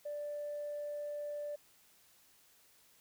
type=tone; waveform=sine; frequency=587.3 Hz; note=D5; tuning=in tune; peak=-37 dBFS; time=0.05-1.56 s; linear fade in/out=10 ms; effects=tanh soft clip ceiling -34 dBFS + white hiss -66 dBFS RMS until 3 s